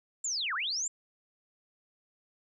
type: linear two-way sweep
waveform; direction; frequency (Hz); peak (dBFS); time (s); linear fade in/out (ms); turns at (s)
sine; down then up; 7500 to 1046.5 to 7500; -30; 0.24-0.88; 5; 0.54
effects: none